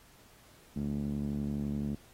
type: tone with low-pass filter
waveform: 5% pulse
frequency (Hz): 71.8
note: D2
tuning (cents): -39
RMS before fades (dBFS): -34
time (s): 0.76-1.95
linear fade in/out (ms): 5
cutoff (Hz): 210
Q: 3
effects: pink hiss -60 dBFS RMS until 2.13 s + AAC 48 kbps